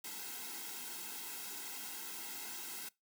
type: noise with comb filter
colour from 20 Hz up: white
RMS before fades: -45 dBFS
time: 0.04-2.89 s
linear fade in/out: 5 ms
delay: 1.7 ms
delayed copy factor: -0.95
effects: noise-tail reverb RT60 0.2 s tail -22 dB re dry + high-pass 200 Hz 12 dB/octave

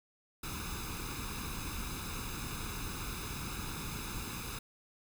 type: noise with comb filter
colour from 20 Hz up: pink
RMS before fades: -40 dBFS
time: 0.43-4.59 s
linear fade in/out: 5 ms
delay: 0.79 ms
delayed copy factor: +0.75
effects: none

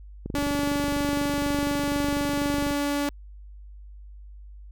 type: click train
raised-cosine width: 3 ms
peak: -19 dBFS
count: 60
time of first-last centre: 0.26-2.708 s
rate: 24.1 Hz
type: tone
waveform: sawtooth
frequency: 287 Hz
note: D4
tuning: 40 cents flat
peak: -20 dBFS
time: 0.35-3.09 s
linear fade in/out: 0 ms
effects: added 50 Hz sine -41 dBFS peak until 4.71 s

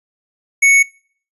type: tone with tanh clipping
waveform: sine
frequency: 2217 Hz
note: C#7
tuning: in tune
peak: -9 dBFS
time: 0.62-0.83 s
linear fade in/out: 10 ms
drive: 15 dB
effects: noise-tail reverb RT60 0.5 s tail -25 dB re dry + resampled to 32000 Hz

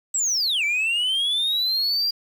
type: linear two-way sweep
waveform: sine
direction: down then up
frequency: 7910 to 2281 to 4813 Hz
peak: -17 dBFS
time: 0.14-2.11 s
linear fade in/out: 10 ms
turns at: 0.64 s
effects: tanh soft clip ceiling -19 dBFS + 8-bit

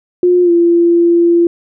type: tone with pitch glide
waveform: sine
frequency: 357.1 to 342 Hz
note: F4 to F4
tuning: +39 to -36 cents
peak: -6 dBFS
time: 0.23-1.47 s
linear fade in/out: 2 ms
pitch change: -75 cents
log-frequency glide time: 0.43-0.51 s
effects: none

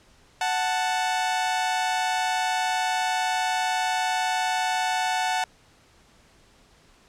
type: tone pair together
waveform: sawtooth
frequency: 740 / 880 Hz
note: F#5 / A5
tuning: 0 / 0 cents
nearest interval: minor third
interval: 300 cents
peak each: -21 / -23 dBFS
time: 0.41-5.44 s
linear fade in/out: 2 ms
effects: pink hiss -57 dBFS RMS until 7.08 s + low-pass 8000 Hz 12 dB/octave

